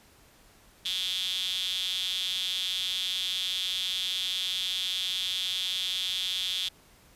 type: tone with high-pass filter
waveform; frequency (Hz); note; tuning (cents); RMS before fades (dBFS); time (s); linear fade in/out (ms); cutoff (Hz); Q
sawtooth; 185; F#3; 0; -31; 0.85-6.69; 10; 3400; 9.2
effects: pink hiss -58 dBFS RMS until 7.15 s + resampled to 32000 Hz